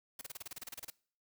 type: noise bursts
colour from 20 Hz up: white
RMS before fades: -44 dBFS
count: 14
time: 0.19-0.902 s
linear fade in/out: 5 ms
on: 23 ms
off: 30 ms
effects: noise-tail reverb RT60 0.5 s tail -23 dB re dry